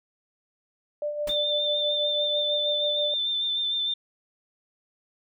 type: tone with tremolo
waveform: sine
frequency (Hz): 592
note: D5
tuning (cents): +14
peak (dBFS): -25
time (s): 1.02-3.14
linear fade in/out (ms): 2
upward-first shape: sine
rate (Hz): 6.1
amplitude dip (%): 50
type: noise with exponential decay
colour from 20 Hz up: pink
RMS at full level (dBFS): -33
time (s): 1.27-1.4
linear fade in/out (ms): 5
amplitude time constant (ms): 28
type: tone with vibrato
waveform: sine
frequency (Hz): 3562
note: A7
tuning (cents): +21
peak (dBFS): -24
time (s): 1.29-3.94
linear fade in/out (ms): 5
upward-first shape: sine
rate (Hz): 6.6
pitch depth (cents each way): 25
effects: none